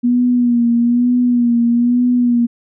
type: tone with vibrato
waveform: sine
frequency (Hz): 240.8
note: B3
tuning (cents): -44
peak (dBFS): -10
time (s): 0.03-2.47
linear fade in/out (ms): 20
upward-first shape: sine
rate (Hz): 1.1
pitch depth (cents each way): 42
effects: none